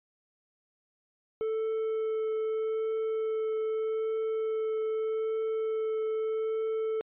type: tone with vibrato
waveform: triangle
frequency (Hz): 440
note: A4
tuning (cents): 0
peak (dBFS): -26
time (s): 1.41-7.01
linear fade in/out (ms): 0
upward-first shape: triangle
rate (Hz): 0.81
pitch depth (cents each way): 9
effects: resampled to 8000 Hz